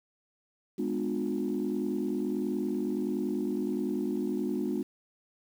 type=chord; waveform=sine; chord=G# diminished seventh; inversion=none; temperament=just; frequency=207.7 / 249.2 / 299 / 358.8 Hz; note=G#3 / B3 / D4 / F4; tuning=0 / +16 / +31 / +47 cents; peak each=-33 dBFS; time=0.78-4.83 s; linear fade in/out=10 ms; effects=tanh soft clip ceiling -21 dBFS + 9-bit